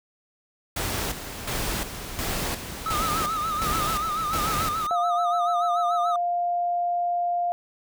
pink noise with tremolo, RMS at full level -28 dBFS, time 0.76-4.87 s, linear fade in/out 5 ms, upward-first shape square, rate 1.4 Hz, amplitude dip 60%
triangle tone with vibrato, 1258 Hz, D#6, 19 cents sharp, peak -23 dBFS, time 2.86-6.16 s, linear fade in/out 2 ms, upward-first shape sine, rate 6.9 Hz, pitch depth 85 cents each way
sine tone, 701 Hz, F5, 6 cents sharp, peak -22 dBFS, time 4.91-7.52 s, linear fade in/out 0 ms
effects none

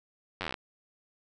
slowing click train, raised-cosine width 0.3 ms, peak -17 dBFS, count 11, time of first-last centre 0.41-0.542 s, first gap 10 ms, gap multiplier 1.06, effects none

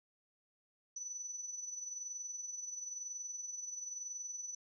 sine tone with amplitude modulation, 5970 Hz, F#8, 15 cents sharp, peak -39 dBFS, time 0.96-4.55 s, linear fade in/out 5 ms, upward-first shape sine, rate 21 Hz, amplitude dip 55%, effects none

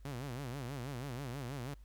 sawtooth tone with vibrato, 130.81 Hz, C3, in tune, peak -36 dBFS, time 0.05-1.74 s, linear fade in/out 0 ms, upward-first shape sine, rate 6.2 Hz, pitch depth 180 cents each way, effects added 50 Hz sine -52 dBFS peak until 1.84 s + pink hiss -73 dBFS RMS until 1.84 s

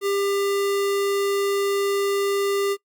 square tone, 398.8 Hz, G4, 30 cents sharp, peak -21 dBFS, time 0.01-2.77 s, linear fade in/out 50 ms, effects noise-tail reverb RT60 0.1 s tail -22 dB re dry + Opus 48 kbps

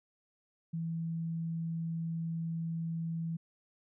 sine tone, 164.81 Hz, E3, in tune, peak -33 dBFS, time 0.73-3.37 s, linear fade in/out 10 ms, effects none

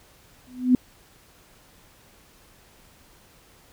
sine tone with exponential growth, 251.4 Hz, B3, 31 cents sharp, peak -10 dBFS, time 0.47-0.75 s, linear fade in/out 2 ms, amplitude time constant 59 ms, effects pink hiss -55 dBFS RMS until 3.72 s

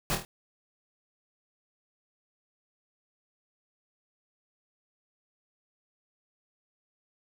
pink noise with echo, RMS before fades -29 dBFS, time 0.1-0.15 s, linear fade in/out 0 ms, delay 25 ms, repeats 4, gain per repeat -5 dB, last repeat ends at 0.25 s, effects none

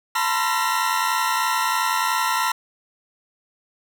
40% pulse tone cluster, 894 / 985 / 1048 / 1357 / 1880 Hz, A5 / B5 / C6 / E6 / A#6, +27 / -5 / +2 / +50 / +14 cents, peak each -25 / -24 / -27 / -24 / -29 dBFS, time 0.15-2.52 s, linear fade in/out 5 ms, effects none

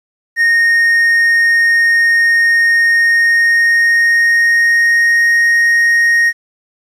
triangle tone with pitch glide, 1852 to 1864.9 Hz, A#6 to A#6, -12 to 0 cents, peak -6 dBFS, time 0.36-6.33 s, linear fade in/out 50 ms, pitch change +12 cents, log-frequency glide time 2.89-5.39 s, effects resampled to 32000 Hz + 8-bit

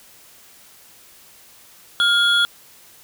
triangle tone pair together, 1410 / 3363 Hz, F6 / G#7, +16 / +21 cents, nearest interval octave + minor third, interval 1505 cents, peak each -15 dBFS, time 2-2.45 s, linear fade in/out 0 ms, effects white hiss -48 dBFS RMS until 3.03 s

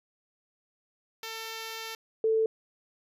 5% pulse / sine tone pair in turn, 448 / 443.1 Hz, A4 / A4, +31 / +12 cents, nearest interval unison, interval 19 cents, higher first, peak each -25 / -22 dBFS, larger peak second, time 1.23-1.95 / 2.24-2.46 s, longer first, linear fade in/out 2 ms, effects resampled to 32000 Hz

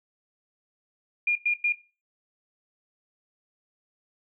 sine tone bursts, 2418 Hz, D7, 50 cents sharp, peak -20 dBFS, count 3, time 1.27-1.725 s, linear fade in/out 5 ms, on 85 ms, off 100 ms, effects noise-tail reverb RT60 0.3 s tail -17 dB re dry

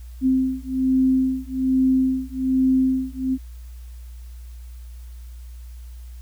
sine beating tone pair, 260.4 / 261.6 Hz, C4 / C4, -8 / 0 cents, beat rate 1.2 Hz, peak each -20 dBFS, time 0.21-3.38 s, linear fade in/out 50 ms, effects added 60 Hz sine -35 dBFS peak until 6.21 s + white hiss -56 dBFS RMS until 6.21 s

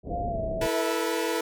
pink low-pass noise, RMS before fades -33 dBFS, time 0.03-0.69 s, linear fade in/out 50 ms, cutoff 650 Hz, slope 48 dB/octave
sine tone with pitch glide, 698.5 to 651.7 Hz, F5 to E5, 0 to -20 cents, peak -29 dBFS, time 0.09-0.93 s, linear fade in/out 50 ms, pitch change -120 cents, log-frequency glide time 0.29-0.4 s
sawtooth chord, E suspended fourth, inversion none, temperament equal with one note detuned, 329.6 / 440 / 485.4 Hz, E4 / A4 / B4, 0 / 0 / -30 cents, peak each -26 dBFS, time 0.61-1.41 s, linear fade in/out 5 ms
effects none

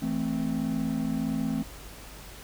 triangle chord, A minor, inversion second, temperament equal, 164.81 / 220 / 261.6 Hz, E3 / A3 / C4, 0 / 0 / 0 cents, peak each -31 / -28 / -28 dBFS, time 0.02-1.63 s, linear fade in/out 5 ms, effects added 50 Hz sine -46 dBFS peak until 2.43 s + pink hiss -46 dBFS RMS until 2.43 s

